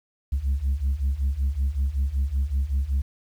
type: beating tone pair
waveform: sine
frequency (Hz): 65.41 / 70.71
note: C2 / C#2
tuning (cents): 0 / +35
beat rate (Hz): 5.3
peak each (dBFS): -24 / -22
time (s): 0.32-3.02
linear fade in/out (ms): 10
effects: tanh soft clip ceiling -18 dBFS + 9-bit